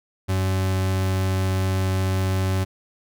40% pulse tone, 94.6 Hz, F#2, 39 cents sharp, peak -19 dBFS, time 0.28-2.65 s, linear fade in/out 20 ms, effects none

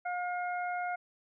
harmonic tone, 714 Hz, F5, 38 cents sharp, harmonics 1 / 2 / 3, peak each -33 / -39 / -43 dBFS, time 0.05-0.96 s, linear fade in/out 10 ms, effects none

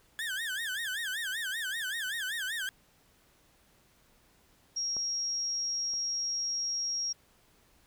30% pulse tone with vibrato, 1673 Hz, G#6, 12 cents sharp, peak -30 dBFS, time 0.19-2.69 s, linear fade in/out 0 ms, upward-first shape sine, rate 5.2 Hz, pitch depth 200 cents each way
sine tone, 5600 Hz, F8, 4 cents sharp, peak -30 dBFS, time 4.76-7.13 s, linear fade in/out 10 ms
clicks, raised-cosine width 1 ms, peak -31 / -39 dBFS, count 2, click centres 4.967 / 5.937 s
effects pink hiss -65 dBFS RMS until 7.86 s

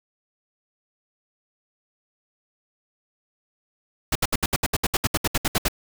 pink noise bursts, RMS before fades -21 dBFS, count 16, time 4.12-5.684 s, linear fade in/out 5 ms, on 34 ms, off 68 ms, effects none

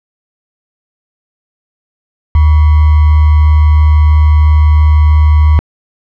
sine tone with sample-and-hold, 76.5 Hz, D#2, 29 cents flat, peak -3 dBFS, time 2.35-5.59 s, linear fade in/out 0 ms, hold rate 1050 Hz, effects low-pass 2000 Hz 12 dB/octave

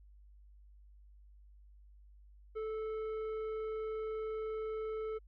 triangle tone with tanh clipping, 437.2 Hz, A4, 11 cents flat, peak -38 dBFS, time 2.55-5.19 s, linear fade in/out 20 ms, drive 13 dB, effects added 50 Hz sine -56 dBFS peak until 5.27 s

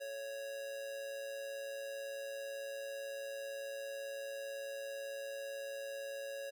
square tone with amplitude modulation, 554.4 Hz, C#5, in tune, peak -40 dBFS, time 0-6.51 s, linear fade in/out 20 ms, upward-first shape sine, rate 118 Hz, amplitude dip 45%, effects none

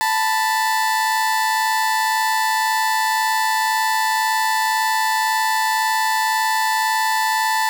30% pulse tone pair together, 882 / 983.9 Hz, A5 / B5, +4 / -7 cents, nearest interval major second, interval 189 cents, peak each -15 / -21 dBFS, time 0.01-7.69 s, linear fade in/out 0 ms, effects none

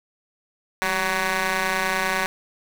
10% pulse ring-modulated tone, 185 Hz, F#3, in tune, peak -10 dBFS, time 0.82-2.26 s, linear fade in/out 0 ms, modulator 1310 Hz, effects none

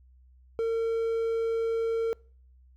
triangle tone, 455.1 Hz, A#4, 42 cents flat, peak -23 dBFS, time 0.59-2.13 s, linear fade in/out 0 ms, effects noise-tail reverb RT60 0.5 s tail -26 dB re dry + added 63 Hz sine -54 dBFS peak until 2.76 s

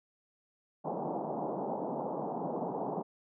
white band-pass noise, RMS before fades -36 dBFS, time 0.84-3.03 s, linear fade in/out 20 ms, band 150 to 910 Hz, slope 48 dB/octave, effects none

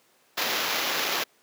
violet noise with sample-and-hold, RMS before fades -27 dBFS, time 0.37-1.24 s, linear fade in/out 10 ms, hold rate 8820 Hz, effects pink hiss -62 dBFS RMS until 1.42 s + high-pass 300 Hz 12 dB/octave

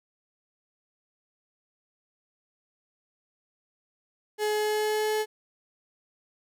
35% pulse tone with pitch glide, 423.6 to 429.8 Hz, G#4 to A4, +34 to -41 cents, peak -23 dBFS, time 4.38-5.26 s, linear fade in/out 50 ms, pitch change +25 cents, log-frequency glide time 4.54-5.15 s, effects none

